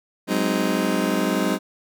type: chord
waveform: 30% pulse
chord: Ab dominant seventh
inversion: third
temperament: just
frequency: 186.89 / 207.7 / 259.6 / 311.5 Hz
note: Gb3 / Ab3 / C4 / Eb4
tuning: +18 / 0 / -13 / +2 cents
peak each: -23 dBFS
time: 0.27-1.59 s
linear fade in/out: 50 ms
effects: none